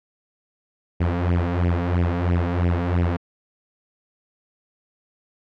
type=tone with flanger; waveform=sawtooth; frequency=87.31 Hz; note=F2; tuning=in tune; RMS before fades=-21 dBFS; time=1-3.17 s; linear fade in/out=10 ms; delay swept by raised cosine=0.36 to 4.36 ms; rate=3 Hz; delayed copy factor=+0.8; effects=low-pass 2000 Hz 12 dB/octave